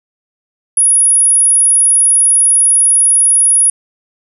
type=tone; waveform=sine; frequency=10360 Hz; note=E9; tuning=31 cents flat; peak=-6 dBFS; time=0.77-3.7 s; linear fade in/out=2 ms; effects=none